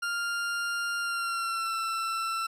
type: tone with pitch glide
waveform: 40% pulse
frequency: 1399 to 1339.7 Hz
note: F6 to E6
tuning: +3 to +28 cents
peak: -28 dBFS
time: 0.02-2.47 s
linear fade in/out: 10 ms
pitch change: -75 cents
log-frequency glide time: 1-1.75 s
effects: low-pass 11000 Hz 12 dB/octave